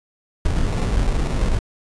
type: noise with sample-and-hold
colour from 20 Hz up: brown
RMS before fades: -19 dBFS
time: 0.45-1.59 s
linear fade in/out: 5 ms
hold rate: 1575 Hz
effects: resampled to 22050 Hz